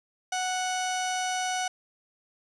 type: tone pair together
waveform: sawtooth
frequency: 739 / 2956 Hz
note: F#5 / F#7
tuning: -2 / -2 cents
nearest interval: 2 octaves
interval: 2400 cents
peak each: -24 / -29 dBFS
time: 0.32-1.68 s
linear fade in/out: 5 ms
effects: resampled to 22050 Hz + 9-bit